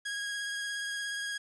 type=tone with vibrato; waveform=sawtooth; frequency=1644 Hz; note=G#6; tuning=18 cents flat; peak=-30 dBFS; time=0.05-1.38 s; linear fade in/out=10 ms; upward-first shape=triangle; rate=17 Hz; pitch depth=19 cents each way; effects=resampled to 24000 Hz + 10-bit